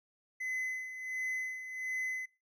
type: tone with tremolo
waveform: triangle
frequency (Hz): 2030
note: B6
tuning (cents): +47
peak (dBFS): -31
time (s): 0.4-2.26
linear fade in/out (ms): 10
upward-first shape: sine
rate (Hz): 1.4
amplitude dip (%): 65
effects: noise-tail reverb RT60 0.3 s tail -22 dB re dry